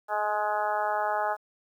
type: harmonic tone with a mistuned harmonic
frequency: 210 Hz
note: G#3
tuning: 19 cents sharp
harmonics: 2 / 3 / 4 / 5 / 6 / 7 / 8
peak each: -40 / -31 / -28 / -36 / -34 / -36 / -40 dBFS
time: 0.08-1.37 s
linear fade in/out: 50 ms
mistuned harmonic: 2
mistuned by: +16 cents
effects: 10-bit